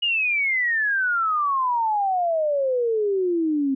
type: exponential sweep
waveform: sine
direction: down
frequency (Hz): 2900 to 264.2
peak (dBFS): -19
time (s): 0.02-3.75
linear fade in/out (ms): 10
effects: none